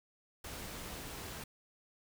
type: noise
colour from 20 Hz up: pink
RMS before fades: -45 dBFS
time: 0.44-1.44 s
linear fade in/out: 5 ms
effects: none